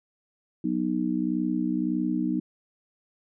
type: chord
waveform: sine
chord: B major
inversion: second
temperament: just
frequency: 185.21 / 246.9 / 308.7 Hz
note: F#3 / B3 / D#4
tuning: +2 / 0 / -14 cents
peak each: -30 / -28 / -27 dBFS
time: 0.64-2.4 s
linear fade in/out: 5 ms
effects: none